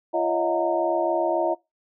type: tone cluster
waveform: sine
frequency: 342.5 / 570 / 637 / 721 / 919 Hz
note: F4 / C#5 / D#5 / F#5 / A#5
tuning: -34 / +48 / +41 / -45 / -25 cents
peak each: -27 / -29 / -24 / -28 / -29 dBFS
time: 0.13-1.55 s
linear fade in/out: 20 ms
effects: noise-tail reverb RT60 0.2 s tail -22 dB re dry